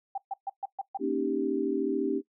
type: tone bursts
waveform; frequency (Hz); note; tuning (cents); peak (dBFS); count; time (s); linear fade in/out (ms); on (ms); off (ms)
sine; 784; G5; 0; -29; 6; 0.15-0.974; 5; 29; 130
type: chord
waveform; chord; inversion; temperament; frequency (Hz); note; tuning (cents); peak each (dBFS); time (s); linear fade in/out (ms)
sine; Eb dominant seventh; second; equal with one note detuned; 235.2 / 277.2 / 311.1 / 392; Bb3 / Db4 / Eb4 / G4; +16 / 0 / 0 / 0; -35 / -30 / -32 / -30; 0.99-2.22; 50
effects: noise-tail reverb RT60 0.1 s tail -18 dB re dry